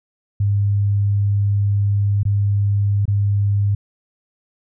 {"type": "tone with dropouts", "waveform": "sine", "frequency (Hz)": 101.2, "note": "G#2", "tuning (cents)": -44, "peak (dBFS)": -14, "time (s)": [0.4, 3.75], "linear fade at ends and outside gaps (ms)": 5, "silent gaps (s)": [[2.232, 2.252], [3.055, 3.079]], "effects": []}